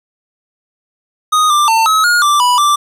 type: tone with pitch steps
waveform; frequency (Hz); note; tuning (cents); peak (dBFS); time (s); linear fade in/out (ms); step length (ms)
square; 1244 / 1185 / 898 / 1283 / 1431 / 1174 / 984 / 1174; D#6 / D6 / A5 / E6 / F6 / D6 / B5 / D6; -1 / +15 / +35 / -47 / +42 / -1 / -7 / -1; -9; 1.32-2.76; 10; 180
effects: low-pass 12000 Hz 12 dB/octave + 8-bit